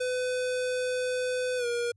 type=tone with pitch glide; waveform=square; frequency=503 to 476.7 Hz; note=B4 to A#4; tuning=+32 to +39 cents; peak=-28 dBFS; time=0-1.92 s; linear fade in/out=10 ms; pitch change=-93 cents; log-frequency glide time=1.57-1.66 s; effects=added 100 Hz sine -61 dBFS peak until 1.96 s + resampled to 24000 Hz